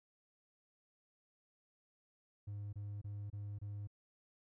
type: tone bursts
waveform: triangle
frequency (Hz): 102.4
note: G#2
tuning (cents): -24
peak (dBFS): -39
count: 5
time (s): 2.47-3.874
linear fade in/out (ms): 10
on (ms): 260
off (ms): 26
effects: tanh soft clip ceiling -36 dBFS